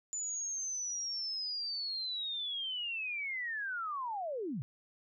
sine linear sweep, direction down, 7040 to 110 Hz, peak -35 dBFS, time 0.13-4.62 s, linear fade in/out 0 ms, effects none

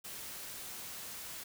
white noise, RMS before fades -45 dBFS, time 0.04-1.44 s, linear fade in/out 10 ms, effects none

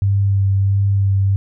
sine tone with vibrato, 98.5 Hz, G2, 9 cents sharp, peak -12 dBFS, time 0.02-1.36 s, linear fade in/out 0 ms, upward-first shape sine, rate 1.5 Hz, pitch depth 16 cents each way, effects none

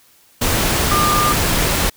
sine tone in noise, 1200 Hz, D6, 37 cents sharp, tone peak -15 dBFS, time 0.91-1.33 s, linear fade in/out 10 ms, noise pink, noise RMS -17 dBFS, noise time 0.41-1.9 s, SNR -1 dB, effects white hiss -52 dBFS RMS until 1.96 s

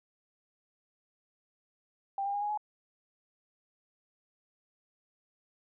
sine tone with pitch steps, 789 / 802.3 / 815.9 / 829.7 / 843.7 Hz, G5 / G5 / G#5 / G#5 / G#5, +11 / +40 / -31 / -2 / +27 cents, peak -30 dBFS, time 2.18-2.575 s, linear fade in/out 2 ms, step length 79 ms, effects none

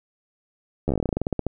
slowing click train, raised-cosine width 2 ms, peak -10 dBFS, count 18, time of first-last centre 0.88-1.467 s, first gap 12 ms, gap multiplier 1.12, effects none

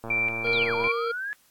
click train, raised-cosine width 1 ms, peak -22 dBFS, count 96, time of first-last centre 0.04-0.873 s, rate 114 Hz
sine tone with tremolo, 2349 Hz, D7, in tune, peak -22 dBFS, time 0.1-0.92 s, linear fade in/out 5 ms, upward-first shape square, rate 2.7 Hz, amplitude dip 55%
harmonic tone, 466.2 Hz, A#4, in tune, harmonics 1 / 3 / 5 / 7 / 9 / 10, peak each -27 / -37 / -41 / -44 / -46 / -47 dBFS, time 0.44-1.12 s, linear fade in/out 10 ms
sine linear two-way sweep, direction down then up, 4179 to 880 to 1711 Hz, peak -29 dBFS, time 0.53-1.33 s, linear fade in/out 0 ms, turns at 0.75 s
effects white hiss -62 dBFS RMS until 1.5 s + AAC 64 kbps

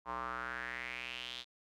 square tone with band-pass filter sweep, 61.74 Hz, B1, in tune, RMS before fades -42 dBFS, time 0.05-1.45 s, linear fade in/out 50 ms, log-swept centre 1000 to 3700 Hz, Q 4.5, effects none

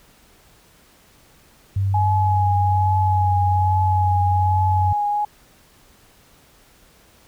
sine tone with pitch glide, 97.8 to 93.17 Hz, G2 to F#2, -4 to +13 cents, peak -17 dBFS, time 1.76-4.93 s, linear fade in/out 5 ms, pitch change -83 cents, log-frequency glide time 1.88-3.65 s
sine tone with vibrato, 839 Hz, G#5, 17 cents sharp, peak -18 dBFS, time 1.94-5.25 s, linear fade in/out 5 ms, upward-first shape triangle, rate 1.2 Hz, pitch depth 34 cents each way
effects pink hiss -53 dBFS RMS until 7.27 s

